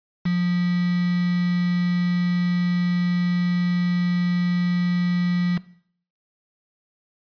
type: tone with quantisation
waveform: sine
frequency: 176.8 Hz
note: F3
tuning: 22 cents sharp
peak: -18 dBFS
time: 0.25-5.58 s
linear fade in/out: 10 ms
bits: 5
effects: noise-tail reverb RT60 0.6 s tail -19 dB re dry + resampled to 11025 Hz